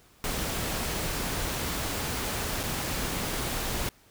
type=noise with dropouts; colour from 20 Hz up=pink; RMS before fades=-31 dBFS; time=0.24-3.89 s; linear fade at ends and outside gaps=1 ms; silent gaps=2.632-2.636 s; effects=pink hiss -59 dBFS RMS until 4.1 s